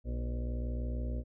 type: harmonic tone with a mistuned harmonic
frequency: 60.4 Hz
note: B1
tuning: 38 cents flat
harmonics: 1 / 2 / 4 / 5 / 6 / 7 / 8 / 9 / 10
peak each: -33 / -42 / -43 / -53 / -52 / -56 / -50 / -55 / -52 dBFS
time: 0.04-1.24 s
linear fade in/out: 50 ms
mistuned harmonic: 8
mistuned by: +50 cents
effects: none